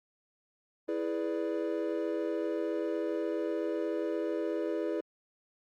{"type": "chord", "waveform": "triangle", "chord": "E dominant seventh", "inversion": "none", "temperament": "equal with one note detuned", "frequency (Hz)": [329.6, 417.2, 493.9, 587.3], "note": ["E4", "G#4", "B4", "D5"], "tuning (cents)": [0, 8, 0, 0], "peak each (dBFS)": [-32, -34, -35, -36], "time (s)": [0.88, 5.01], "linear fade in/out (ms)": 10, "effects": ["Opus 48 kbps"]}